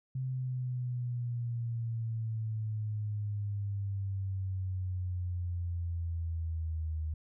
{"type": "exponential sweep", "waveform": "sine", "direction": "down", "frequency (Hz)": [130.81, 77.78], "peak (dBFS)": -32, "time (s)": [0.15, 7.14], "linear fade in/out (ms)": 5, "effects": []}